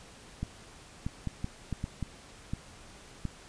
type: clicks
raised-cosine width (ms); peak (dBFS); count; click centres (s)
5; -20; 9; 0.43 / 1.065 / 1.273 / 1.444 / 1.727 / 1.841 / 2.027 / 2.535 / 3.253
effects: pink hiss -52 dBFS RMS until 3.48 s + resampled to 22050 Hz